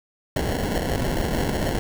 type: noise with sample-and-hold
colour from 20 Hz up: pink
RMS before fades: -24 dBFS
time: 0.36-1.79 s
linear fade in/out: 2 ms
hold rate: 1225 Hz
effects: none